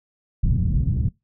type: low-pass noise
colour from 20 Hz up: white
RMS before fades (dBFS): -20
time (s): 0.43-1.09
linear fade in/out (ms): 10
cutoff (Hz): 150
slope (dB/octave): 24
effects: noise-tail reverb RT60 0.2 s tail -23 dB re dry